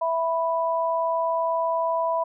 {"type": "tone pair together", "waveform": "sine", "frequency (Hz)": [659.3, 987.8], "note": ["E5", "B5"], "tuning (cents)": [0, 0], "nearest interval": "perfect fifth", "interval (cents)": 700, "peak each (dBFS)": -24, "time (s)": [0.01, 2.24], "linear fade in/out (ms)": 10, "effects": []}